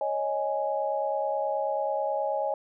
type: chord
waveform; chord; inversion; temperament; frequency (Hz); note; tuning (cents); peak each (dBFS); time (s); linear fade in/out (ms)
sine; C# suspended second; none; just; 554.4 / 623.7 / 831.5; C#5 / D#5 / G#5; 0 / +4 / +2; -30; 0.01-2.54; 2
effects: none